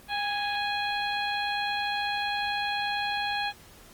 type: harmonic tone with a mistuned harmonic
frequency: 830.6 Hz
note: G#5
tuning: in tune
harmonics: 1 / 2 / 3 / 4 / 5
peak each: -30 / -33 / -35 / -36 / -37 dBFS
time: 0.08-3.53 s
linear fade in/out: 50 ms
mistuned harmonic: 1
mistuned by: -34 cents
effects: pink hiss -52 dBFS RMS until 3.93 s + Opus 24 kbps